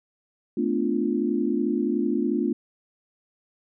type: chord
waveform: sine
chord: B half-diminished seventh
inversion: third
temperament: equal with one note detuned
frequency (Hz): 220 / 250.8 / 293.7 / 349.2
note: A3 / B3 / D4 / F4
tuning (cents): 0 / +27 / 0 / 0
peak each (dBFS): -27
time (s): 0.57-2.53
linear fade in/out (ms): 5
effects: none